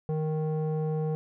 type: tone with low-pass filter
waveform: square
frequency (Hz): 155.56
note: D#3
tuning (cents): 0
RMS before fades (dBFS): -29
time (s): 0.09-1.15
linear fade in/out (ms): 0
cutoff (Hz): 590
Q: 2.1
effects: none